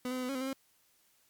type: tone with pitch steps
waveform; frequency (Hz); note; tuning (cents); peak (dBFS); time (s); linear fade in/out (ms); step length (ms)
30% pulse; 250.1 / 255.7 / 254.2 / 251.1 / 274.1 / 256.1 / 264.7 / 268.9; B3 / C4 / C4 / B3 / C#4 / C4 / C4 / C4; +22 / -40 / -50 / +29 / -19 / -37 / +20 / +47; -31; 0.05-0.53; 2; 60
effects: white hiss -69 dBFS RMS until 1.29 s + MP3 96 kbps